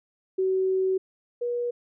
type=tone pair in turn; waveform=sine; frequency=377.7 / 482 Hz; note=F#4 / B4; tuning=+36 / -42 cents; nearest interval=major third; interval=422 cents; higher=second; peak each=-21 / -25 dBFS; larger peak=first; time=0.38-0.98 / 1.41-1.71 s; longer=first; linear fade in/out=10 ms; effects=none